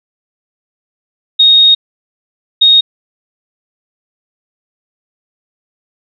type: tone bursts at uneven times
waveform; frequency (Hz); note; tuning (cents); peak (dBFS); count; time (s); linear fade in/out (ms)
sine; 3729; A#7; 0; -3; 2; 1.39-1.75 / 2.61-2.81; 10
effects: none